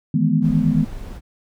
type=chord; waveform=sine; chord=E major seventh; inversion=third; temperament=equal with one note detuned; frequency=155.56 / 164.81 / 210.9 / 246.9 Hz; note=D#3 / E3 / G#3 / B3; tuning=0 / 0 / +27 / 0 cents; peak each=-20 dBFS; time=0.14-0.85 s; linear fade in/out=5 ms
type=noise; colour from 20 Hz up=brown; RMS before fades=-32 dBFS; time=0.41-1.21 s; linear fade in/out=50 ms
effects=none